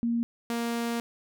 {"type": "tone pair in turn", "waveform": ["sine", "sawtooth"], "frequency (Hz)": [234.1, 234.1], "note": ["A#3", "A#3"], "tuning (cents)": [8, 8], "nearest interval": "unison", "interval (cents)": 0, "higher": "neither", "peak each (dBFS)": -24, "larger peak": "neither", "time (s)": [[0.03, 0.23], [0.5, 1]], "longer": "second", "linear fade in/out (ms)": 0, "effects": []}